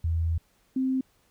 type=tone pair in turn; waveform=sine; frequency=82.41 / 261.6 Hz; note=E2 / C4; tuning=0 / 0 cents; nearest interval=octave + minor sixth; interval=2000 cents; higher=second; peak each=-23 dBFS; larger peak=neither; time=0.04-0.38 / 0.76-1.01 s; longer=first; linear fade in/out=5 ms; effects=pink hiss -66 dBFS RMS until 1.3 s